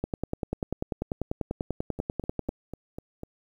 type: two click trains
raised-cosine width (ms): 2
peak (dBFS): -15 / -23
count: 26 / 6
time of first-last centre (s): 0.04-2.491 / 1.99-3.234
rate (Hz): 10.2 / 4.02
effects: 9-bit